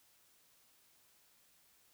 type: silence
effects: white hiss -69 dBFS RMS until 1.93 s